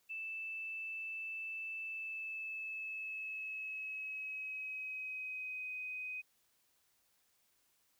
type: tone with pitch glide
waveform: sine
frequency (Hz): 2640 to 2508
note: E7 to D#7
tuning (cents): +2 to +13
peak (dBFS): -40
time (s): 0.09-6.22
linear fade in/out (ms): 20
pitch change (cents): -89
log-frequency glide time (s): 1.82-5.73
effects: white hiss -75 dBFS RMS until 7.99 s